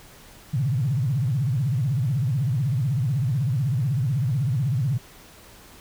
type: tone with vibrato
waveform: sine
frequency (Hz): 130.81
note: C3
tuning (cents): 0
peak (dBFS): -20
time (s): 0.53-4.98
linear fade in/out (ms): 10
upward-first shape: sine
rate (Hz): 16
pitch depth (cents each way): 290
effects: pink hiss -48 dBFS RMS until 5.8 s